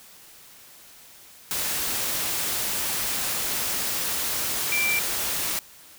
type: tone in noise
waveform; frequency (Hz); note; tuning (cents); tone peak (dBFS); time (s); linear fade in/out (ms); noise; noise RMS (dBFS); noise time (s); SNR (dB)
sine; 2349; D7; 0; -22; 4.72-4.99; 0; white; -27; 1.51-5.59; +2
effects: white hiss -49 dBFS RMS until 5.98 s